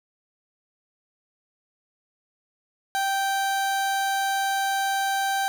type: tone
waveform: 30% pulse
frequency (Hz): 782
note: G5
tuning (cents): -4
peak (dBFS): -20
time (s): 2.95-5.48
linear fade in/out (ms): 0
effects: none